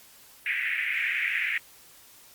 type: band-pass noise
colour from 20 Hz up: white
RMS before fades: -28 dBFS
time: 0.46-1.58 s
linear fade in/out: 2 ms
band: 1800 to 2400 Hz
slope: 48 dB/octave
effects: white hiss -53 dBFS RMS until 2.34 s + Opus 48 kbps